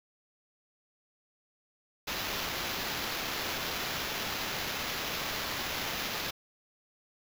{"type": "noise with sample-and-hold", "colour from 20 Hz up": "white", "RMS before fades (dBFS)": -35, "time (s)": [2.07, 6.31], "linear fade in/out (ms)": 10, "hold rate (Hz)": 8820, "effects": []}